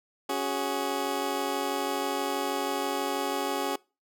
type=chord; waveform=20% pulse; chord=C# suspended fourth; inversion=none; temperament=just; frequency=277.2 / 369.6 / 415.8 Hz; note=C#4 / F#4 / G#4; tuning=0 / -2 / +2 cents; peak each=-28 dBFS; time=0.29-3.76 s; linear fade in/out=5 ms; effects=noise-tail reverb RT60 0.3 s tail -24 dB re dry